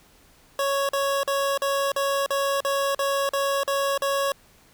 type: tone bursts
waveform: 25% pulse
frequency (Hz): 554.4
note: C#5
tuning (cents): 0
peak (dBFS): -18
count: 11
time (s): 0.59-4.32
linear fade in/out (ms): 2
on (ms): 300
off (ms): 43
effects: pink hiss -56 dBFS RMS until 4.73 s